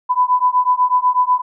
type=beating tone pair; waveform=sine; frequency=995 / 1003.1 Hz; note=B5 / B5; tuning=+13 / +27 cents; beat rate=8.1 Hz; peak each=-15 dBFS; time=0.09-1.42 s; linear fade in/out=20 ms; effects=none